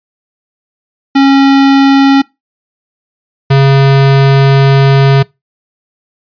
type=tone pair in turn; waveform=square; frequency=273.9 / 136.95 Hz; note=C#4 / C#3; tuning=-21 / -21 cents; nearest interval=octave; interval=1200 cents; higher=first; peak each=-4 / -4 dBFS; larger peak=neither; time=1.15-2.22 / 3.5-5.23 s; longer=second; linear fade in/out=10 ms; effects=noise-tail reverb RT60 0.2 s tail -23 dB re dry + resampled to 11025 Hz